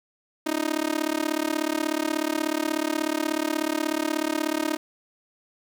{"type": "tone with amplitude modulation", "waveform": "sawtooth", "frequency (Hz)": 311.1, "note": "D#4", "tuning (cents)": 0, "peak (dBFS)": -16, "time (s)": [0.46, 4.77], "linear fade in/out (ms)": 10, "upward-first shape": "sine", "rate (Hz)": 36.5, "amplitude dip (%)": 100, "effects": []}